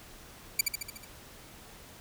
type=tone with echo; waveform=10% pulse; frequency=2326 Hz; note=D7; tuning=17 cents flat; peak=-12 dBFS; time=0.59-0.61 s; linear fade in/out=5 ms; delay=73 ms; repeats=6; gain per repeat=-4 dB; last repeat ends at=1.048 s; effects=pink hiss -51 dBFS RMS until 2 s